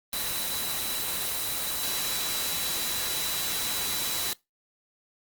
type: tone in noise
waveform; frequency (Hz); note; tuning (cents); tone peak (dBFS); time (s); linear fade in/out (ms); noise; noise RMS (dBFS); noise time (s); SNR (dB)
sine; 3951; B7; 0; -34; 0.13-4.33; 0; white; -30; 0.13-4.33; -7
effects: noise-tail reverb RT60 0.2 s tail -22 dB re dry + Opus 24 kbps